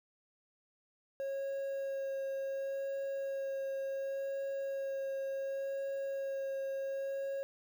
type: tone with vibrato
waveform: triangle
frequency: 545 Hz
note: C#5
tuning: 29 cents flat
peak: -33 dBFS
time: 1.2-7.43 s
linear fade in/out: 0 ms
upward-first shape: sine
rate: 0.69 Hz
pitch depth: 10 cents each way
effects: 10-bit